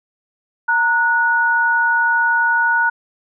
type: tone pair together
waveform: sine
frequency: 922.3 / 1464 Hz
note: A#5 / F#6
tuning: -19 / -19 cents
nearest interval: minor sixth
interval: 800 cents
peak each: -18 / -14 dBFS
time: 0.68-2.9 s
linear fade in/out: 10 ms
effects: none